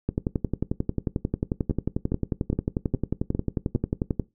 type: two click trains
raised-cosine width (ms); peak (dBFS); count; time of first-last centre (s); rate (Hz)
3; -11 / -12; 47 / 6; 0.09-4.197 / 1.71-3.759; 11.2 / 2.44
effects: noise-tail reverb RT60 0.2 s tail -19 dB re dry